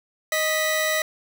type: tone pair together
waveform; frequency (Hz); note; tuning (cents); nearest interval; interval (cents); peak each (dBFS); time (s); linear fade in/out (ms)
sawtooth; 622.3 / 1963.2; D#5 / B6; 0 / -11; octave + minor sixth; 1989; -20; 0.32-1.02; 2
effects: none